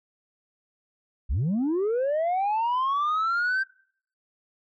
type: linear sweep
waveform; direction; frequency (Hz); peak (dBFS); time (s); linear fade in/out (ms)
sine; up; 46.25 to 1578; -20; 1.29-3.64; 20
effects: noise-tail reverb RT60 0.6 s tail -26 dB re dry + tanh soft clip ceiling -21 dBFS